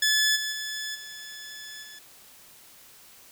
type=tone with level steps; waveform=15% pulse; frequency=1724 Hz; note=A6; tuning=36 cents flat; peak=-14 / -22 / -25 / -33 / -37 dBFS; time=0.02-1.99 s; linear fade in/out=5 ms; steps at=0.35 / 0.51 / 0.94 / 1.82 s; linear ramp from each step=20 ms; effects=white hiss -52 dBFS RMS until 3.31 s